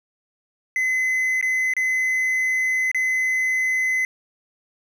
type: tone with dropouts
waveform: triangle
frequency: 2036 Hz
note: C7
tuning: 48 cents flat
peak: -17 dBFS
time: 0.76-4.05 s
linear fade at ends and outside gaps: 1 ms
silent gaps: 1.412-1.426 / 1.737-1.766 / 2.915-2.946 s
effects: none